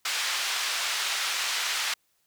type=band-pass noise; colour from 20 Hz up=white; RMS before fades=-29 dBFS; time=0.05-1.94 s; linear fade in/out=5 ms; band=1100 to 4700 Hz; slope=12 dB/octave; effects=white hiss -71 dBFS RMS until 2.26 s